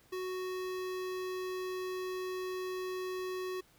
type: tone with notch filter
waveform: square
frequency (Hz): 370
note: F#4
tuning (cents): 0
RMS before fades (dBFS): -38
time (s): 0.12-3.61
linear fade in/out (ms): 10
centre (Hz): 8400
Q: 1.9
effects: pink hiss -65 dBFS RMS until 3.78 s